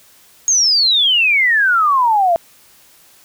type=exponential sweep; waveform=sine; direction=down; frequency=6645 to 657 Hz; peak=-10 dBFS; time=0.48-2.36 s; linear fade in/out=0 ms; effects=white hiss -48 dBFS RMS until 3.24 s